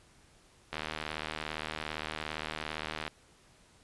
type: click train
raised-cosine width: 0.3 ms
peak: -19 dBFS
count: 183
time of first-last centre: 0.73-3.078 s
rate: 77.5 Hz
effects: pink hiss -62 dBFS RMS until 3.83 s + resampled to 24000 Hz